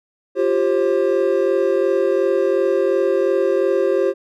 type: chord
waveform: triangle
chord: F suspended second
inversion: none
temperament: equal with one note detuned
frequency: 349.2 / 392 / 534.2 Hz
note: F4 / G4 / C5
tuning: 0 / 0 / +36 cents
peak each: -19 / -16 / -17 dBFS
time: 0.35-4.14 s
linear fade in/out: 50 ms
effects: none